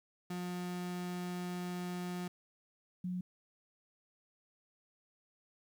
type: tone pair in turn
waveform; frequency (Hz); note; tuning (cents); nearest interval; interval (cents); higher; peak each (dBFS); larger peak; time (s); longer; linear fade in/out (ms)
35% pulse / sine; 178.5 / 180.99; F3 / F#3; +38 / -38; unison; 24; second; -36 / -35; second; 0.3-2.28 / 3.04-3.21; first; 5
effects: 12-bit